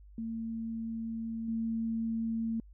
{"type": "tone with level steps", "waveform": "sine", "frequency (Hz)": 226.3, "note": "A3", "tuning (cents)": 49, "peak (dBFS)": [-34, -30], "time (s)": [0.18, 2.6], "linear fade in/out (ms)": 2, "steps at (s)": 1.48, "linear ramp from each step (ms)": 5, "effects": ["added 50 Hz sine -51 dBFS peak until 2.73 s"]}